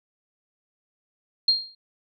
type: tone with exponential decay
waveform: sine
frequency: 4218 Hz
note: C8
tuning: 13 cents sharp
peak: -13 dBFS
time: 1.48-1.75 s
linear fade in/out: 5 ms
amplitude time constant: 58 ms
effects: none